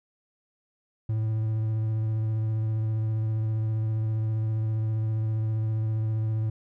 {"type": "tone with vibrato", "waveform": "triangle", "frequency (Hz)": 109.8, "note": "A2", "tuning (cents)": -3, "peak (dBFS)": -22, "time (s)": [1.09, 6.5], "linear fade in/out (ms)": 5, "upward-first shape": "triangle", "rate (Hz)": 15, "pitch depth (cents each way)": 20, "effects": []}